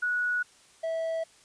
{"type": "tone pair in turn", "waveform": ["sine", "triangle"], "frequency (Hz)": [1465, 652.6], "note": ["F#6", "E5"], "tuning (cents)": [-18, -18], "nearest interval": "octave + major second", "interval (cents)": 1400, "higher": "first", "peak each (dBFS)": [-25, -26], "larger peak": "first", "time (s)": [[0.02, 0.43], [0.83, 1.24]], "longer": "neither", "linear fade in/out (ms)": 10, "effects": ["white hiss -58 dBFS RMS until 1.44 s", "resampled to 22050 Hz"]}